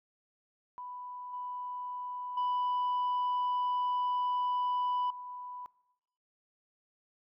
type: tone with level steps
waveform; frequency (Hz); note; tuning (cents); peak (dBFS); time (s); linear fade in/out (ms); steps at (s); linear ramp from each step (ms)
sine; 991; B5; +6; -40 / -36 / -26 / -40; 0.78-5.66; 0; 1.33 / 2.37 / 5.1; 5
effects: noise-tail reverb RT60 0.9 s tail -21 dB re dry + tanh soft clip ceiling -27 dBFS